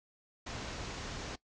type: low-pass noise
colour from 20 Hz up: pink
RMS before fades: -42 dBFS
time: 0.46-1.36 s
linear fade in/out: 10 ms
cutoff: 7000 Hz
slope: 48 dB/octave
effects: noise-tail reverb RT60 0.1 s tail -19 dB re dry